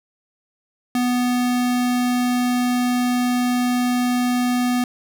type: tone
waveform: square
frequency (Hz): 246.9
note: B3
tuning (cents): 0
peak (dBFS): -18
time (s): 0.95-4.84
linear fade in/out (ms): 2
effects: none